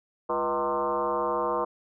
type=tone with frequency modulation; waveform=sine; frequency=769 Hz; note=G5; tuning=33 cents flat; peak=-24 dBFS; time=0.29-1.65 s; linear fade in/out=10 ms; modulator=141 Hz; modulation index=2.9; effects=none

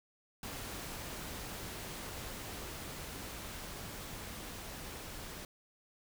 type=noise with level ramp; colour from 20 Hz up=pink; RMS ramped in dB=-43 to -46 dBFS; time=0.43-5.45 s; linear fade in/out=2 ms; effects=none

